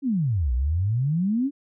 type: exponential two-way sweep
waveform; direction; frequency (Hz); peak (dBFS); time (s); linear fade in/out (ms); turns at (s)
sine; down then up; 293.3 to 58.27 to 293.3; -20; 0.02-1.51; 50; 0.53
effects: none